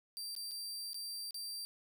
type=tone with dropouts; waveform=sawtooth; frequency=4699 Hz; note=D8; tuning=in tune; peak=-38 dBFS; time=0.17-1.65 s; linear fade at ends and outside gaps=0 ms; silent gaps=0.351-0.364 / 0.511-0.516 / 0.932-0.944 / 1.308-1.344 s; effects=none